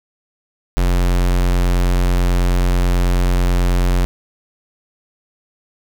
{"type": "tone", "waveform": "square", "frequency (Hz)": 44.61, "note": "F1", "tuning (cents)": 38, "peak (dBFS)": -13, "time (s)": [0.77, 4.05], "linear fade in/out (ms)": 0, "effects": []}